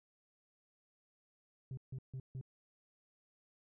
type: tone bursts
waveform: sine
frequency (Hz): 130.81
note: C3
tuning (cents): 0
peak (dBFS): -38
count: 4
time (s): 1.71-2.412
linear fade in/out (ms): 2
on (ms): 63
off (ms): 150
effects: tanh soft clip ceiling -40 dBFS